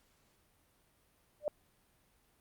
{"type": "tone with exponential growth", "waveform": "sine", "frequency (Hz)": 596, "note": "D5", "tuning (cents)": 25, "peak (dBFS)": -26, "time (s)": [1.4, 1.48], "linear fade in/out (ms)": 1, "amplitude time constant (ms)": 16, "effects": ["pink hiss -71 dBFS RMS until 2.4 s", "Opus 48 kbps"]}